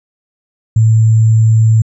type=tone with sample-and-hold; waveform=sine; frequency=111.3 Hz; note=A2; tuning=20 cents sharp; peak=-5 dBFS; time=0.76-1.82 s; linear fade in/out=5 ms; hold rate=7350 Hz; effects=resampled to 22050 Hz